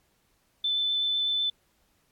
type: tone with vibrato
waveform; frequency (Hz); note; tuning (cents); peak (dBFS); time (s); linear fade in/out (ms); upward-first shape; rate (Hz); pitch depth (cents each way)
sine; 3520; A7; 0; -24; 0.64-1.5; 5; sine; 8; 8
effects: pink hiss -69 dBFS RMS until 2.11 s + AAC 64 kbps